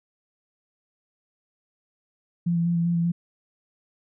sine tone with vibrato, 170.3 Hz, F3, 43 cents flat, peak -20 dBFS, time 2.46-3.12 s, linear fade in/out 10 ms, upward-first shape square, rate 5.1 Hz, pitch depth 16 cents each way, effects none

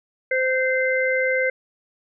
harmonic tone, 518 Hz, C5, 17 cents flat, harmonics 1 / 3 / 4, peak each -21 / -25 / -23 dBFS, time 0.31-1.5 s, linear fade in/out 5 ms, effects none

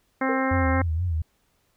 harmonic tone, 264.3 Hz, C4, 18 cents sharp, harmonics 1 / 2 / 3 / 4 / 5 / 6 / 7 / 8, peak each -25 / -28 / -30 / -31 / -32 / -33 / -33 / -34 dBFS, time 0.21-0.82 s, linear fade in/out 5 ms
sine tone with exponential decay, 466.7 Hz, A#4, 2 cents sharp, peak -23 dBFS, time 0.29-0.49 s, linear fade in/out 2 ms, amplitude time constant 43 ms
sine tone with vibrato, 84.4 Hz, E2, 41 cents sharp, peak -22 dBFS, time 0.51-1.22 s, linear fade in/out 5 ms, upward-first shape sine, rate 4.2 Hz, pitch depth 120 cents each way
effects pink hiss -68 dBFS RMS until 1.76 s

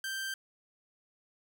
sawtooth tone, 1568 Hz, G6, in tune, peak -31 dBFS, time 0.04-0.34 s, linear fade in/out 2 ms, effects none

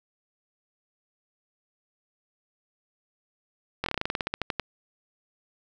slowing click train, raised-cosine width 0.3 ms, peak -11 dBFS, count 16, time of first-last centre 3.84-4.597 s, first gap 22 ms, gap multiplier 1.11, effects none

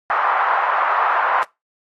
white band-pass noise, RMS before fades -18 dBFS, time 0.1-1.43 s, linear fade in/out 0 ms, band 790 to 1300 Hz, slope 24 dB/octave, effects noise-tail reverb RT60 0.2 s tail -21 dB re dry + AAC 32 kbps

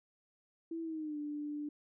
sine tone with pitch glide, 329.6 to 295.3 Hz, E4 to D4, 0 to +10 cents, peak -37 dBFS, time 0.71-1.69 s, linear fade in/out 5 ms, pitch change -190 cents, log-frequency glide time 0.82-1.18 s, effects none

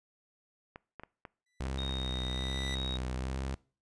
clicks, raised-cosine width 0.5 ms, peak -29 dBFS, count 7, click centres 0.759 / 0.997 / 1.035 / 1.252 / 1.661 / 1.832 / 1.893 s
sawtooth tone with exponential growth, 1980 Hz, B6, 4 cents sharp, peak -35 dBFS, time 1.46-2.75 s, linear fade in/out 5 ms, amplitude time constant 280 ms
sawtooth tone with vibrato, 65 Hz, C2, 11 cents flat, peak -30 dBFS, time 1.6-3.55 s, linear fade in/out 5 ms, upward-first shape sine, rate 1.2 Hz, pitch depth 46 cents each way
sine tone with pitch glide, 3724 to 3776 Hz, A#7 to A#7, -2 to +22 cents, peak -37 dBFS, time 1.78-2.97 s, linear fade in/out 5 ms, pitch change +24 cents, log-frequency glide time 2.71-2.79 s
effects noise-tail reverb RT60 0.4 s tail -23 dB re dry + resampled to 22050 Hz

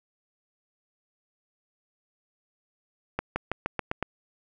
accelerating click train, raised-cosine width 0.5 ms, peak -12 dBFS, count 7, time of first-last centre 3.19-4.026 s, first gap 170 ms, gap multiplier 0.92, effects none

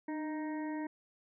harmonic tone with a mistuned harmonic, 311.1 Hz, D#4, in tune, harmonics 1 / 2 / 3 / 5 / 6 / 7, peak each -36 / -47 / -45 / -56 / -50 / -57 dBFS, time 0.08-0.87 s, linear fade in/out 5 ms, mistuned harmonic 1, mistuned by -38 cents, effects none

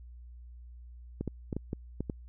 clicks, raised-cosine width 3 ms, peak -20 dBFS, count 7, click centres 1.21 / 1.277 / 1.528 / 1.566 / 1.731 / 2.006 / 2.098 s, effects added 60 Hz sine -46 dBFS peak until 2.28 s

